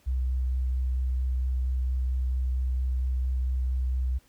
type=tone with vibrato; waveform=sine; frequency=63.7 Hz; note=C2; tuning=46 cents flat; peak=-24 dBFS; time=0.06-4.19 s; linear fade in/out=20 ms; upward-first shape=sine; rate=4.4 Hz; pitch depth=11 cents each way; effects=pink hiss -63 dBFS RMS until 4.28 s